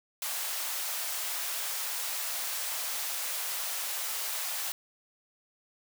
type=high-pass noise; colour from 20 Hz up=white; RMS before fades=-34 dBFS; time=0.22-4.72 s; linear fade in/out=2 ms; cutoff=570 Hz; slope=24 dB/octave; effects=none